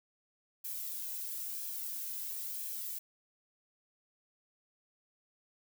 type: noise with flanger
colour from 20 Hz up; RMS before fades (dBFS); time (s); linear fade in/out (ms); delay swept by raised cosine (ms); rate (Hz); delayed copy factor
violet; -40; 0.64-2.99; 10; 1.2 to 2; 1; +0.5
effects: none